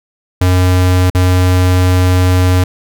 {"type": "tone with dropouts", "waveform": "square", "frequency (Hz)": 91.2, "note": "F#2", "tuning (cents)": -24, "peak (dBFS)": -8, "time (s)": [0.41, 2.64], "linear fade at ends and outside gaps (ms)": 5, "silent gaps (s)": [1.101, 1.148], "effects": []}